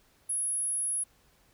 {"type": "tone", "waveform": "sine", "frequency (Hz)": 10720, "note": "E9", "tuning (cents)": 28, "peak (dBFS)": -28, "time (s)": [0.29, 1.04], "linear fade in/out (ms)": 10, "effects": ["pink hiss -65 dBFS RMS until 1.53 s"]}